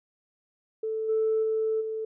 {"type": "tone with level steps", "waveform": "sine", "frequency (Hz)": 440, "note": "A4", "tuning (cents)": 0, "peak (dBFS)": [-27, -21, -23, -29], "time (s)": [0.83, 2.05], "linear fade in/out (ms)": 5, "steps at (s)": [1.08, 1.42, 1.8], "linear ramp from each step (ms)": 20, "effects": ["tanh soft clip ceiling -18 dBFS"]}